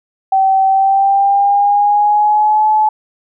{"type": "tone with pitch glide", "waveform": "sine", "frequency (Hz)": [770, 859.3], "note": ["G5", "A5"], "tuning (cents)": [-31, -41], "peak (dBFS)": -8, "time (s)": [0.32, 2.89], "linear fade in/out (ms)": 5, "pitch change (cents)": 190, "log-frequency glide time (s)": [0.67, 2.67], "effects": []}